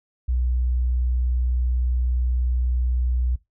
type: tone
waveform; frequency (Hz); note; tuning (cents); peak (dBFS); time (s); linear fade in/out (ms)
sine; 61.74; B1; 0; -19; 0.28-3.36; 10
effects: noise-tail reverb RT60 0.2 s tail -20 dB re dry